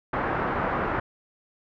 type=low-pass noise; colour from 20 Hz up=white; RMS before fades=-27 dBFS; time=0.13-1 s; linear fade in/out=5 ms; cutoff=1500 Hz; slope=24 dB/octave; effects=none